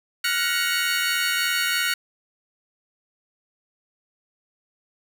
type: chord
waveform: 25% pulse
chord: Gb major seventh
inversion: third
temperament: equal with one note detuned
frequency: 1396.9 / 1480 / 1889.6 / 2217 Hz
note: F6 / Gb6 / Bb6 / Db7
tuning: 0 / 0 / +23 / 0 cents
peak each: -24 / -22 / -24 / -24 dBFS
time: 0.24-1.94 s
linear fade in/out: 5 ms
effects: none